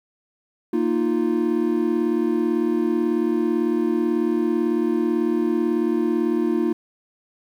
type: chord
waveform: triangle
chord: Bb suspended fourth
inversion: none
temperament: equal with one note detuned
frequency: 231.9 / 311.1 / 349.2 Hz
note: Bb3 / Eb4 / F4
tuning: -9 / 0 / 0 cents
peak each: -22 / -21 / -20 dBFS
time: 0.73-6.73 s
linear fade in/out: 5 ms
effects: 9-bit